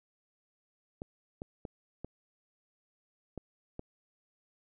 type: clicks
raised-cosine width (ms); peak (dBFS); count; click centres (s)
2; -26; 6; 1.019 / 1.419 / 1.652 / 2.046 / 3.377 / 3.794
effects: none

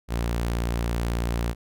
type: tone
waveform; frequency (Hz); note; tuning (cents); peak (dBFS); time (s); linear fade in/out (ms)
sawtooth; 58.27; A#1; 0; -20; 0.08-1.55; 50
effects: none

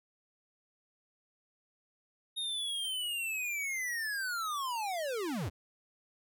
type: linear sweep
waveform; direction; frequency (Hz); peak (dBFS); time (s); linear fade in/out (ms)
square; down; 3729 to 65.41; -34; 2.36-5.5; 20
effects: none

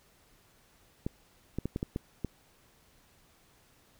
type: clicks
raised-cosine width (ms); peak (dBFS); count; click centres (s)
3; -19; 7; 1.065 / 1.586 / 1.656 / 1.761 / 1.829 / 1.961 / 2.247
effects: pink hiss -64 dBFS RMS until 3.99 s

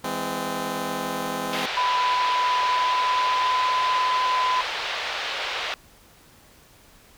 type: chord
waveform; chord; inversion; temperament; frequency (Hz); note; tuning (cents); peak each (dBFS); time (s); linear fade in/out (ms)
10% pulse; E augmented; none; just; 164.81 / 206 / 257.5; E3 / G#3 / B#3; 0 / -14 / -28; -26 / -24 / -21; 0.04-1.66; 2
type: band-pass noise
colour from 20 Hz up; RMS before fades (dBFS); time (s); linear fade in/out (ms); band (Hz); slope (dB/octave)
white; -29; 1.53-5.74; 0; 480 to 3800; 24
type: tone with pitch glide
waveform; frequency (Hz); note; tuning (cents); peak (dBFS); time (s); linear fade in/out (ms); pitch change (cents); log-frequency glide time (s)
sine; 997 to 1010.3; B5 to B5; +16 to +39; -20; 1.77-4.61; 2; +23; 2.53-3.69
effects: pink hiss -53 dBFS RMS until 7.17 s

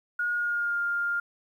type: tone with pitch glide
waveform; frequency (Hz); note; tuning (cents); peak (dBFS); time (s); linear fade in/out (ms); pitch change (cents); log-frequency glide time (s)
sine; 1439 to 1403.7; F#6 to F6; -49 to +8; -25; 0.19-1.2; 5; -43; 0.31-0.8
effects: 10-bit

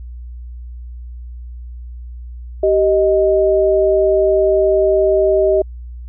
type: tone pair together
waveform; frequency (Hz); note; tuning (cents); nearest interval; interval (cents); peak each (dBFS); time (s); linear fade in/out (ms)
sine; 388 / 624.9; G4 / D#5; -18 / +7; minor sixth; 825; -13; 2.63-5.62; 5
effects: added 60 Hz sine -28 dBFS peak until 6.08 s

